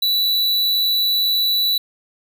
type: tone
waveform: square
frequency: 3951 Hz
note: B7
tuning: in tune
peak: -16 dBFS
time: 0.02-1.78 s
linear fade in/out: 5 ms
effects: none